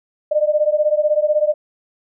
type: beating tone pair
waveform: sine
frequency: 597 / 613 Hz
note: D5 / D#5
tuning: +28 / -26 cents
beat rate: 16 Hz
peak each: -16 / -17 dBFS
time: 0.31-1.54 s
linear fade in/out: 10 ms
effects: none